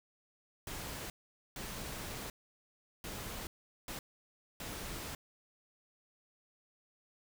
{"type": "noise bursts at uneven times", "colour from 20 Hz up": "pink", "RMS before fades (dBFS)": -43, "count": 5, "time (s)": [[0.67, 1.1], [1.56, 2.3], [3.04, 3.47], [3.88, 3.99], [4.6, 5.15]], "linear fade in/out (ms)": 2, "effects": []}